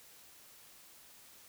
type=silence; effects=white hiss -58 dBFS RMS until 1.48 s